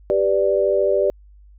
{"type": "chord", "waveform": "sine", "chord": "G major", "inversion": "none", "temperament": "equal", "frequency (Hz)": [392, 493.9, 587.3], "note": ["G4", "B4", "D5"], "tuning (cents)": [0, 0, 0], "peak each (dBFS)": [-19, -22, -18], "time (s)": [0.1, 1.1], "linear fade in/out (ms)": 0, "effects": ["added 50 Hz sine -44 dBFS peak until 1.58 s"]}